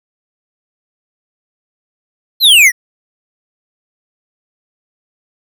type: exponential sweep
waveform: square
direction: down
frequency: 4300 to 1850 Hz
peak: -4 dBFS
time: 2.4-2.72 s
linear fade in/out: 50 ms
effects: none